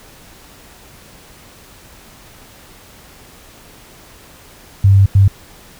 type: tone bursts at uneven times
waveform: sine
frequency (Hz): 98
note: G2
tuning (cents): 0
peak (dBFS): -5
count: 2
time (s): 4.84-5.06 / 5.15-5.28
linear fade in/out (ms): 5
effects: pink hiss -42 dBFS RMS until 5.79 s